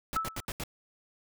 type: noise bursts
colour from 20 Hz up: pink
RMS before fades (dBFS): -36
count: 5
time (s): 0.13-0.636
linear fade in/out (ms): 0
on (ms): 38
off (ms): 79
type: tone with exponential decay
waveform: sine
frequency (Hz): 1311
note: E6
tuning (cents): -10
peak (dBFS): -24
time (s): 0.16-0.45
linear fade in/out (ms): 2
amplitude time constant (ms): 63
effects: none